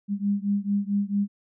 sine beating tone pair, 200 / 204.5 Hz, G3 / G#3, +35 / -26 cents, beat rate 4.5 Hz, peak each -25 / -26 dBFS, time 0.08-1.28 s, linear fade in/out 50 ms, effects none

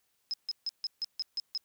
sine tone bursts, 5120 Hz, D#8, 49 cents sharp, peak -30 dBFS, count 8, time 0.31-1.576 s, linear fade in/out 0 ms, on 27 ms, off 150 ms, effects white hiss -75 dBFS RMS until 1.64 s

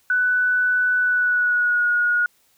sine tone with pitch glide, 1491 to 1445.2 Hz, F#6 to F#6, +13 to -41 cents, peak -16 dBFS, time 0.1-2.26 s, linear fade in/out 2 ms, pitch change -54 cents, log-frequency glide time 0.99-1.88 s, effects white hiss -61 dBFS RMS until 2.57 s

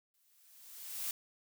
blue noise with exponential growth, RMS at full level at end -36 dBFS, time 0.14-1.11 s, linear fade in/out 1 ms, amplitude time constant 210 ms, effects none

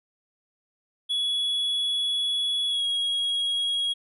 triangle tone with pitch glide, 3380 to 3303 Hz, G#7 to G#7, +30 to -10 cents, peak -22 dBFS, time 1.09-3.94 s, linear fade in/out 20 ms, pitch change -40 cents, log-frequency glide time 2.68-2.84 s, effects resampled to 32000 Hz

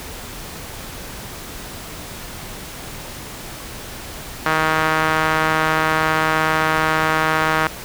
sawtooth tone with band-pass filter, 157.6 Hz, D#3, 23 cents sharp, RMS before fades -18 dBFS, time 4.46-7.67 s, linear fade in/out 0 ms, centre 1400 Hz, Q 1.5, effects pink hiss -33 dBFS RMS until 7.84 s

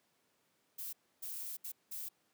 violet noise bursts at uneven times, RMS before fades -43 dBFS, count 4, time 0.78-0.93 / 1.22-1.57 / 1.64-1.72 / 1.91-2.09 s, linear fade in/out 10 ms, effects pink hiss -75 dBFS RMS until 2.33 s + high-pass 200 Hz 12 dB/octave

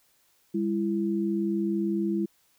sine tone pair together, 201.1 / 334.5 Hz, G3 / E4, +44 / +25 cents, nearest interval major sixth, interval 881 cents, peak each -27 dBFS, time 0.54-2.26 s, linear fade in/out 10 ms, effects white hiss -66 dBFS RMS until 2.58 s

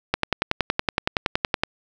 click train, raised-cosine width 0.3 ms, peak -3 dBFS, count 17, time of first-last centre 0.14-1.635 s, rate 10.7 Hz, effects none

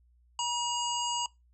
harmonic tone, 956 Hz, A#5, 43 cents sharp, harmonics 1 / 3 / 5 / 7 / 8, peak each -31 / -34 / -41 / -39 / -38 dBFS, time 0.39-1.26 s, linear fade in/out 2 ms, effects noise-tail reverb RT60 0.2 s tail -21 dB re dry + added 60 Hz sine -61 dBFS peak until 1.53 s

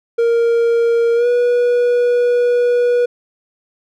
triangle tone with pitch glide, 466.2 to 485.4 Hz, A#4 to B4, 0 to -30 cents, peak -9 dBFS, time 0.18-3.06 s, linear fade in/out 10 ms, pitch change +70 cents, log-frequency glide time 1.15-1.27 s, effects none

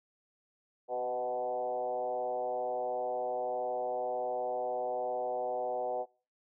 sine tone with frequency modulation, 622.3 Hz, D#5, in tune, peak -31 dBFS, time 0.88-6.06 s, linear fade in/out 50 ms, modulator 122 Hz, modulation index 1.5, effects noise-tail reverb RT60 0.4 s tail -25 dB re dry

